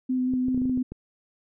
sine tone with vibrato, 254.8 Hz, C4, 46 cents flat, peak -22 dBFS, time 0.09-0.83 s, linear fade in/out 10 ms, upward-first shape square, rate 5.5 Hz, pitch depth 11 cents each way
clicks, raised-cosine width 3 ms, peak -23 dBFS, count 9, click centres 0.337 / 0.484 / 0.546 / 0.577 / 0.618 / 0.655 / 0.696 / 0.775 / 0.92 s
effects none

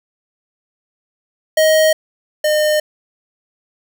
square tone pair in turn, 628 / 608.4 Hz, D#5 / D#5, +16 / -39 cents, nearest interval minor second, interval 55 cents, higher first, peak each -10 / -13 dBFS, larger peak first, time 1.57-1.93 / 2.44-2.8 s, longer neither, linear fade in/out 5 ms, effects none

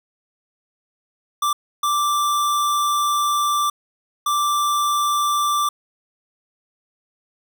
square tone bursts at uneven times, 1174.7 Hz, D6, in tune, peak -18 dBFS, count 3, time 1.42-1.53 / 1.83-3.7 / 4.26-5.69 s, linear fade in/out 5 ms, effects none

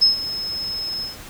sine tone with ADSR envelope, 5180 Hz, E8, 31 cents flat, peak -9 dBFS, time 0.01-1.17 s, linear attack 18 ms, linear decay 130 ms, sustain -15 dB, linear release 150 ms, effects pink hiss -39 dBFS RMS until 1.29 s

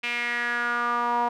sawtooth tone with band-pass filter sweep, 239.5 Hz, A#3, 47 cents sharp, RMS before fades -26 dBFS, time 0.03-1.29 s, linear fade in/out 10 ms, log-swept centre 2500 to 880 Hz, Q 5, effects none

